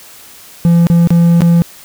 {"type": "tone with dropouts", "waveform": "triangle", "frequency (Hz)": 170, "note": "F3", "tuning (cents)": -46, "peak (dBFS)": -3, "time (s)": [0.65, 1.62], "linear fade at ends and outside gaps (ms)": 0, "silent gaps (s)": [[0.869, 0.9], [1.073, 1.105], [1.407, 1.419]], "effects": ["white hiss -37 dBFS RMS until 1.84 s"]}